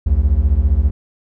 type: beating tone pair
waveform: triangle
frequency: 61.6 / 76.6 Hz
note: B1 / D#2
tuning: -4 / -27 cents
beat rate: 15 Hz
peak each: -12 dBFS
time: 0.06-0.91 s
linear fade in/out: 10 ms
effects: none